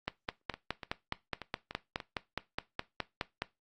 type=two click trains; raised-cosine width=0.3 ms; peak=-24 / -16 dBFS; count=6 / 17; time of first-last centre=0.54-2.002 / 0.08-3.42 s; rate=3.42 / 4.79 Hz; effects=noise-tail reverb RT60 0.2 s tail -18 dB re dry + Opus 32 kbps